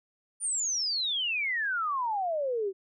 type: exponential sweep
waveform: sine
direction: down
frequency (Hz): 9500 to 371.2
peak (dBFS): -27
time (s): 0.4-2.73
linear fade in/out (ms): 50
effects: none